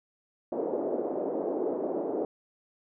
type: band-pass noise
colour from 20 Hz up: pink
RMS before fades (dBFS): -31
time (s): 0.52-2.25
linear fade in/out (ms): 2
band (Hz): 320 to 590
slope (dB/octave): 24
effects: none